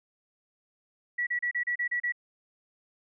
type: tone bursts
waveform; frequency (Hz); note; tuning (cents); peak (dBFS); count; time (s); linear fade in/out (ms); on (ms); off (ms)
sine; 1938; B6; -33; -26; 8; 1.18-2.123; 10; 89; 33
effects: none